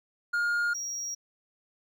triangle tone pair in turn, 1419 / 5661 Hz, F6 / F8, +27 / +23 cents, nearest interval 2 octaves, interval 2396 cents, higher second, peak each -23 / -31 dBFS, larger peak first, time 0.33-0.74 / 0.74-1.15 s, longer neither, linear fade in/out 10 ms, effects none

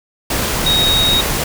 sine tone in noise, 3767 Hz, A#7, 17 cents sharp, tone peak -12 dBFS, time 0.66-1.21 s, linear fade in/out 5 ms, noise pink, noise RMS -18 dBFS, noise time 0.3-1.44 s, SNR +3 dB, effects none

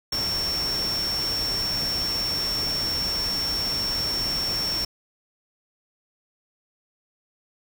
sine tone in noise, 5460 Hz, F8, 40 cents flat, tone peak -24 dBFS, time 0.12-4.85 s, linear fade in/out 5 ms, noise pink, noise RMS -33 dBFS, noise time 0.12-4.85 s, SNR +6 dB, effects none

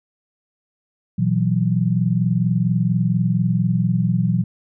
sine chord, B suspended fourth, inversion none, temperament equal with one note detuned, 120.58 / 164.81 / 185 Hz, B2 / E3 / F#3, -41 / 0 / 0 cents, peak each -20 dBFS, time 1.18-4.44 s, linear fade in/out 10 ms, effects none

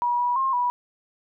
sine tone with pitch steps, 965 / 973 / 1066 / 977 Hz, B5 / B5 / C6 / B5, -40 / -26 / +32 / -19 cents, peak -20 dBFS, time 0.02-0.7 s, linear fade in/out 0 ms, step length 170 ms, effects none

